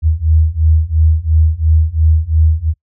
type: beating tone pair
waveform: sine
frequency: 77.78 / 80.68 Hz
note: D#2 / E2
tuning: 0 / -37 cents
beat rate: 2.9 Hz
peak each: -12 / -11 dBFS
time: 0.02-2.74 s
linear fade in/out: 50 ms
effects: noise-tail reverb RT60 0.1 s tail -25 dB re dry